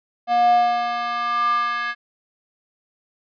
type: tone with high-pass filter sweep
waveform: square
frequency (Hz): 238.2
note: A#3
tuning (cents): +38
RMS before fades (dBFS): -20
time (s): 0.27-1.95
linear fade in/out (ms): 50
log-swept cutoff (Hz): 630 to 1500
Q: 7
effects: resampled to 11025 Hz